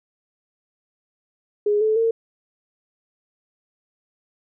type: tone with pitch steps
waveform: sine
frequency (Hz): 415.3 / 434.7 / 455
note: G#4 / A4 / A#4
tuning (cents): 0 / -21 / -42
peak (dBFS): -16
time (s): 1.66-2.11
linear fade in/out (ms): 5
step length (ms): 150
effects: none